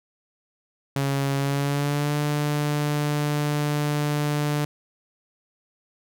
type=tone with pitch glide; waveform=sawtooth; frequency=138.59 to 147.68 Hz; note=C#3 to D3; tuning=0 to +10 cents; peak=-18 dBFS; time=0.96-4.65 s; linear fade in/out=2 ms; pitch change=+110 cents; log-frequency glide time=1.37-2.17 s; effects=none